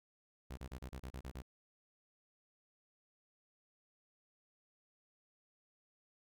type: tone bursts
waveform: sawtooth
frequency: 64.7 Hz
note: C2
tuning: 19 cents flat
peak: -40 dBFS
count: 9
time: 0.5-1.421 s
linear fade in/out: 10 ms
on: 73 ms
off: 33 ms
effects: none